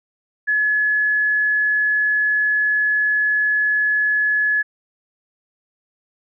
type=tone; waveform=sine; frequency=1703 Hz; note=G#6; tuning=43 cents sharp; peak=-15 dBFS; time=0.47-4.63 s; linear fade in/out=20 ms; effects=none